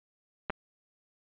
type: clicks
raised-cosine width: 0.5 ms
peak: -17 dBFS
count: 2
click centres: 0.498 / 0.503 s
effects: resampled to 8000 Hz